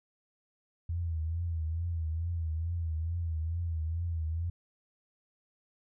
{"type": "tone with vibrato", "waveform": "sine", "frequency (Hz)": 82.5, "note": "E2", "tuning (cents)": 2, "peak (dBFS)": -30, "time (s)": [0.89, 4.5], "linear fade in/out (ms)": 5, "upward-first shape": "triangle", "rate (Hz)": 2.3, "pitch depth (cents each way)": 92, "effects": []}